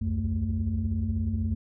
sine tone cluster, 63.4 / 75.3 / 91.8 / 221.3 Hz, B1 / D2 / F#2 / A3, +46 / +44 / -13 / +10 cents, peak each -33 / -32 / -27 / -30 dBFS, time 0.01-1.55 s, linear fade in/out 10 ms, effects tanh soft clip ceiling -18 dBFS

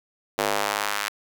square tone with high-pass filter sweep, 51.4 Hz, G#1, 17 cents flat, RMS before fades -26 dBFS, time 0.38-1.09 s, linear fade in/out 5 ms, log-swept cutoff 490 to 1500 Hz, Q 1.1, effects 8-bit

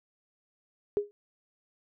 sine tone with exponential decay, 411.4 Hz, G#4, 16 cents flat, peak -20 dBFS, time 0.97-1.11 s, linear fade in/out 0 ms, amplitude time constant 30 ms, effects none

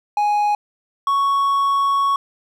triangle tone pair in turn, 830.6 / 1111.3 Hz, G#5 / C#6, 0 / +4 cents, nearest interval perfect fourth, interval 504 cents, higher second, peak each -13 dBFS, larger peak neither, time 0.17-0.55 / 1.07-2.16 s, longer second, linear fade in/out 2 ms, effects none

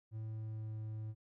triangle tone with pitch glide, 110 to 108.86 Hz, A2 to A2, 0 to -18 cents, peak -38 dBFS, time 0.11-1.15 s, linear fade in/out 50 ms, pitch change -18 cents, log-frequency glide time 0.25-0.77 s, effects none

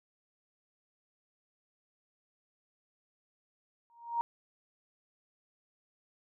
sine tone with exponential growth, 937 Hz, A#5, 9 cents sharp, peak -25 dBFS, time 3.9-4.21 s, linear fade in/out 0 ms, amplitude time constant 67 ms, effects none

